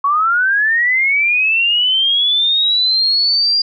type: linear sweep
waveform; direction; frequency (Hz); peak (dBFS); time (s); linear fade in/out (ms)
sine; up; 1100 to 4826; -11; 0.04-3.62; 5
effects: none